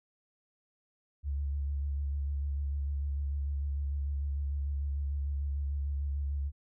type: tone with vibrato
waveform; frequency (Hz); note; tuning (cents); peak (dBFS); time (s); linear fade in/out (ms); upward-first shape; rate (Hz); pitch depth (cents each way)
sine; 70.7; C#2; +35; -30; 1.23-6.52; 50; square; 6.7; 24
effects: none

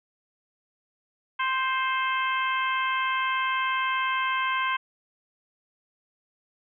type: harmonic tone with a mistuned harmonic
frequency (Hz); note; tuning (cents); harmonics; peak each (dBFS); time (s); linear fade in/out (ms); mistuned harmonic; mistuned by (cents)
523.3; C5; 0; 2 / 3 / 4 / 5 / 6; -26 / -30 / -32 / -34 / -36; 1.39-4.77; 10; 4; +15
effects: none

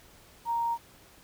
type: tone with quantisation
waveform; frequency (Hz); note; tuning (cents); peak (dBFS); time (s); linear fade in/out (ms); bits
sine; 932.3; A#5; 0; -26; 0.45-0.78; 50; 9
effects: pink hiss -56 dBFS RMS until 1.23 s

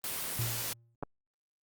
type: noise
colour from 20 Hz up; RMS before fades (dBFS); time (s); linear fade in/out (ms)
white; -36; 0.04-0.73; 0
type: tone with exponential decay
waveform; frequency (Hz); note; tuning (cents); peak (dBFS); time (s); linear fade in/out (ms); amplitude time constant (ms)
triangle; 116.8; A#2; +4; -27; 0.39-0.95; 0; 120
type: clicks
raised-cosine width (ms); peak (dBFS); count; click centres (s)
1; -23; 2; 1.027 / 1.034
effects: Opus 32 kbps

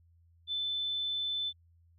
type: tone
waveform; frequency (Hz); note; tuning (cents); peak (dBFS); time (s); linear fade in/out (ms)
sine; 3520; A7; 0; -31; 0.47-1.53; 50
effects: added 84 Hz sine -61 dBFS peak until 1.98 s

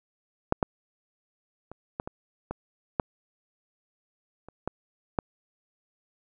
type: clicks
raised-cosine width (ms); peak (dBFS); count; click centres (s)
1; -7 / -9 / -27 / -16 / -21 / -18 / -9 / -30 / -15 / -10; 10; 0.524 / 0.628 / 1.716 / 1.999 / 2.075 / 2.51 / 2.998 / 4.486 / 4.676 / 5.188
effects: none

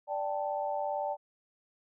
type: chord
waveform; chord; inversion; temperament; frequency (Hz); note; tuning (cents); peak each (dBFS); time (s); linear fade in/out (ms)
sine; D suspended fourth; none; just; 587.3 / 783.1 / 881; D5 / G5 / A5; 0 / -2 / +2; -34 / -35 / -36; 0.07-1.17; 50
effects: none

